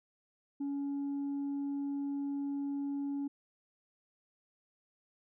sine tone, 281.3 Hz, C#4, 26 cents sharp, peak -31 dBFS, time 0.6-3.28 s, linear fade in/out 10 ms, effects tanh soft clip ceiling -32 dBFS

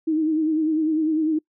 sine tone with vibrato, 313.4 Hz, D#4, 13 cents sharp, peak -18 dBFS, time 0.07-1.39 s, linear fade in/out 10 ms, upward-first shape sine, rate 10 Hz, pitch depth 53 cents each way, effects noise-tail reverb RT60 0.1 s tail -25 dB re dry

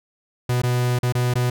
45% pulse tone with dropouts, 123.47 Hz, B2, in tune, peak -18 dBFS, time 0.49-1.5 s, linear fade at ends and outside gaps 5 ms, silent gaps 0.619-0.634 / 0.989-1.03 / 1.124-1.15 / 1.339-1.354 s, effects none

